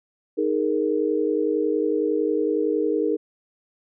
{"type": "chord", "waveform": "sine", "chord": "D# suspended fourth", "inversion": "none", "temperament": "equal", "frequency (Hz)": [311.1, 415.3, 466.2], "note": ["D#4", "G#4", "A#4"], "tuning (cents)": [0, 0, 0], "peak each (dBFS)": -24, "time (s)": [0.37, 3.17], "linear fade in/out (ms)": 20, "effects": []}